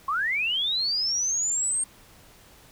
sine linear sweep, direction up, 1046.5 to 8620 Hz, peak -23 dBFS, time 0.08-1.84 s, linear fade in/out 5 ms, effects pink hiss -53 dBFS RMS until 2.71 s

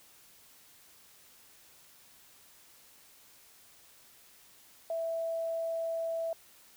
sine tone, 659.3 Hz, E5, in tune, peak -31 dBFS, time 4.9-6.33 s, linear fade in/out 2 ms, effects white hiss -59 dBFS RMS until 6.76 s

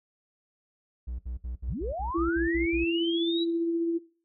triangle tone bursts, 60.9 Hz, B1, 24 cents flat, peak -30 dBFS, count 10, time 1.07-2.846 s, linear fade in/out 10 ms, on 120 ms, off 64 ms
sine linear sweep, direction up, 36.71 to 3951 Hz, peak -31 dBFS, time 1.67-3.45 s, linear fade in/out 20 ms
sine tone with tremolo, 335.2 Hz, E4, 29 cents sharp, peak -23 dBFS, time 2.14-3.99 s, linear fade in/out 20 ms, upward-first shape sine, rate 15 Hz, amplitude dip 25%
effects noise-tail reverb RT60 0.4 s tail -19 dB re dry

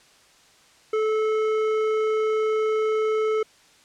sine tone with hard clipping, 434.7 Hz, A4, 21 cents flat, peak -22 dBFS, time 0.93-3.43 s, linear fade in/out 5 ms, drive 10 dB, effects white hiss -55 dBFS RMS until 3.84 s + low-pass 7000 Hz 12 dB/octave

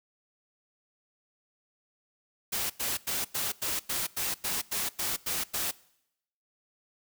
white noise bursts, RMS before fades -31 dBFS, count 12, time 2.52-5.714 s, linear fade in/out 10 ms, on 180 ms, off 94 ms, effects noise-tail reverb RT60 0.8 s tail -22 dB re dry

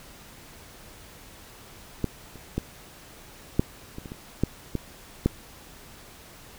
clicks, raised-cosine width 3 ms, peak -11 / -30 / -13 / -6 / -23 / -25 / -23 / -8 / -13 / -7 dBFS, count 10, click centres 2.043 / 2.357 / 2.58 / 3.595 / 3.984 / 4.058 / 4.119 / 4.436 / 4.753 / 5.26 s, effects pink hiss -48 dBFS RMS until 6.58 s

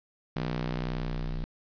sawtooth ring-modulated tone, 61.74 Hz, B1, in tune, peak -23 dBFS, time 0.36-1.44 s, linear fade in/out 0 ms, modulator 92.4 Hz, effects resampled to 11025 Hz + 9-bit

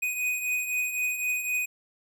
square beating tone pair, 2489 / 2492.9 Hz, D#7 / D#7, 0 / +3 cents, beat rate 3.9 Hz, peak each -35 / -28 dBFS, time 0.02-1.66 s, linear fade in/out 10 ms, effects none

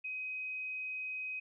sine tone, 2520 Hz, D#7, 21 cents sharp, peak -37 dBFS, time 0.04-1.4 s, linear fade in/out 10 ms, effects none

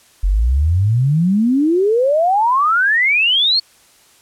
sine exponential sweep, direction up, 43.65 to 4427 Hz, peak -11 dBFS, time 0.23-3.6 s, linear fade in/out 10 ms, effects white hiss -50 dBFS RMS until 4.21 s + low-pass 11000 Hz 12 dB/octave

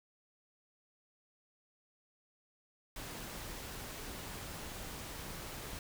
pink noise, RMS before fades -45 dBFS, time 2.96-5.79 s, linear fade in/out 2 ms, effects none

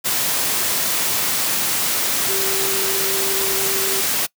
sine tone in noise, 388.8 Hz, G4, 14 cents flat, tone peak -26 dBFS, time 2.28-4.02 s, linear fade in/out 20 ms, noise white, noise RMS -20 dBFS, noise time 0.04-4.27 s, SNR -9 dB, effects noise-tail reverb RT60 0.1 s tail -23 dB re dry + high-pass 100 Hz 12 dB/octave

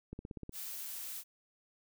click train, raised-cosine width 3 ms, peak -30 dBFS, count 7, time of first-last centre 0.13-0.494 s, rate 16.5 Hz
blue noise, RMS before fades -43 dBFS, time 0.52-1.24 s, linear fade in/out 50 ms
effects none

